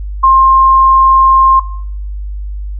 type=tone; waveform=sine; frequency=1061 Hz; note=C6; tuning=24 cents sharp; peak=-3 dBFS; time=0.23-1.6 s; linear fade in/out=10 ms; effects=noise-tail reverb RT60 0.6 s tail -18 dB re dry + added 50 Hz sine -18 dBFS peak until 2.79 s